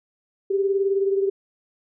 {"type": "beating tone pair", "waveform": "sine", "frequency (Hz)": [391.1, 410.1], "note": ["G4", "G#4"], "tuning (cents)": [-4, -22], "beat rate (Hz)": 19, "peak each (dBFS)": [-19, -27], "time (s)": [0.5, 1.3], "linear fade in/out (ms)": 10, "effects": []}